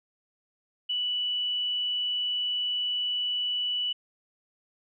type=tone; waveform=sine; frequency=2960 Hz; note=F#7; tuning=in tune; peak=-26 dBFS; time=0.89-3.93 s; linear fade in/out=10 ms; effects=none